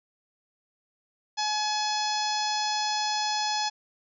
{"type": "harmonic tone", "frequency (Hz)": 848, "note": "G#5", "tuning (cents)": 36, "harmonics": [1, 2, 3, 4, 5, 6, 7, 8], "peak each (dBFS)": [-28, -37, -39, -36, -35, -32, -38, -43], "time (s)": [1.37, 3.7], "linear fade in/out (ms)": 20, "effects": []}